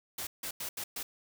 white noise bursts at uneven times, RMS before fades -38 dBFS, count 5, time 0.18-0.27 / 0.43-0.51 / 0.6-0.69 / 0.77-0.84 / 0.96-1.03 s, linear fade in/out 5 ms, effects none

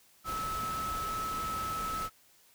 sine tone in noise, 1300 Hz, E6, 24 cents flat, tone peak -33 dBFS, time 0.24-2.1 s, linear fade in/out 50 ms, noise pink, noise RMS -41 dBFS, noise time 0.24-2.1 s, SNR +5 dB, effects white hiss -63 dBFS RMS until 2.54 s

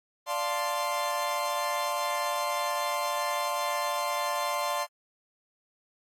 40% pulse chord, D minor seventh, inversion none, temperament equal, 587.3 / 698.5 / 880 / 1046.5 Hz, D5 / F5 / A5 / C6, 0 / 0 / 0 / 0 cents, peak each -33 / -34 / -35 / -30 dBFS, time 0.26-4.87 s, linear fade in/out 50 ms, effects AAC 48 kbps

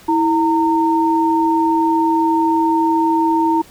sine tone pair together, 325.8 / 917 Hz, E4 / A#5, -20 / -29 cents, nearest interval octave + tritone, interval 1791 cents, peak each -15 dBFS, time 0.08-3.62 s, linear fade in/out 10 ms, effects pink hiss -44 dBFS RMS until 3.7 s

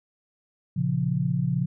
sine chord, Bb minor, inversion none, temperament equal, 116.54 / 138.59 / 174.61 Hz, Bb2 / Db3 / F3, 0 / 0 / 0 cents, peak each -30 / -25 / -26 dBFS, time 0.76-1.66 s, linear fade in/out 10 ms, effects none

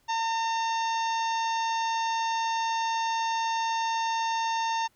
harmonic tone, 908 Hz, A#5, 46 cents flat, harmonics 1 / 2 / 3 / 4 / 5 / 6 / 7, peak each -26 / -37 / -39 / -40 / -45 / -42 / -43 dBFS, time 0.08-4.88 s, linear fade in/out 20 ms, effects pink hiss -67 dBFS RMS until 4.95 s

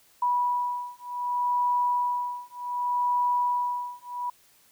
sine beating tone pair, 978 / 978.66 Hz, B5 / B5, -17 / -16 cents, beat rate 0.66 Hz, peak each -27 dBFS, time 0.22-4.3 s, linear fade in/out 5 ms, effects white hiss -60 dBFS RMS until 4.71 s

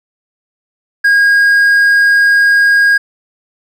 triangle tone, 1632 Hz, G#6, 31 cents flat, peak -4 dBFS, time 1.04-2.98 s, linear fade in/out 10 ms, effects none

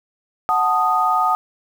sine chord, D# diminished, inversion first, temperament equal with one note detuned, 740 / 880 / 1240.9 Hz, F#5 / A5 / D#6, 0 / 0 / -5 cents, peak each -20 / -21 / -17 dBFS, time 0.49-1.35 s, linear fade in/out 0 ms, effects 7-bit

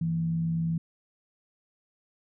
sine tone with frequency modulation, 164.81 Hz, E3, in tune, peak -25 dBFS, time 0.01-0.78 s, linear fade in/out 5 ms, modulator 67.9 Hz, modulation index 0.26, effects none

